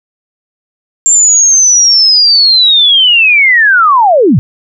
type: linear sweep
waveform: sine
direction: down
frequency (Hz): 7370 to 94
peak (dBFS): -3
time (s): 1.06-4.39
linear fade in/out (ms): 0
effects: none